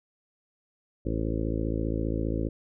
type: harmonic tone with a mistuned harmonic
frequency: 55 Hz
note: A1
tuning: in tune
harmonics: 1 / 2 / 3 / 4 / 5 / 6 / 7 / 8 / 9 / 10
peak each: -31 / -33 / -37 / -37 / -34 / -34 / -40 / -39 / -40 / -42 dBFS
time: 1.05-2.49 s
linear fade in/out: 10 ms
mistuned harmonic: 10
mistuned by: -18 cents
effects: none